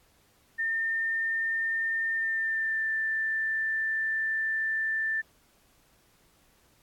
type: tone with pitch glide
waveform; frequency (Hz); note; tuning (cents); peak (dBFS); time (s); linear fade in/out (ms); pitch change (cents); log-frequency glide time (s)
sine; 1810 to 1773.8; A6 to A6; +48 to +14; -26; 0.58-5.22; 20; -34; 2.11-2.91
effects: pink hiss -64 dBFS RMS until 6.82 s + AAC 64 kbps